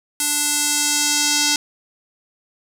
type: tone with band-pass filter sweep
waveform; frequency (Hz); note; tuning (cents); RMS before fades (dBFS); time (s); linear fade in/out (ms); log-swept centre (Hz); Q
square; 293.7; D4; 0; -19; 0.2-1.56; 2; 9400 to 5700; 1.6
effects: none